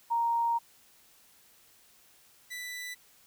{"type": "tone pair in turn", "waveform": ["sine", "sawtooth"], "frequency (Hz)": [932.3, 1980.2], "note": ["A#5", "B6"], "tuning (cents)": [0, 4], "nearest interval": "octave + minor second", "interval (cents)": 1304, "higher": "second", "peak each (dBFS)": [-25, -34], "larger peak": "first", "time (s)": [[0.1, 0.59], [2.5, 2.95]], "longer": "first", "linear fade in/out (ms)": 20, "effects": ["white hiss -61 dBFS RMS until 3.26 s"]}